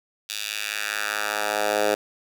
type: tone with high-pass filter sweep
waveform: 10% pulse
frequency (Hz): 104.9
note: G#2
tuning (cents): +18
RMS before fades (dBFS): -26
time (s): 0.29-1.95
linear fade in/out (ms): 5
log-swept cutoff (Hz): 3600 to 480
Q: 1.5
effects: none